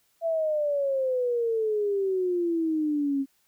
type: exponential sweep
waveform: sine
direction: down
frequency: 672 to 269.4 Hz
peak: -23 dBFS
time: 0.21-3.26 s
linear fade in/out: 50 ms
effects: white hiss -68 dBFS RMS until 3.47 s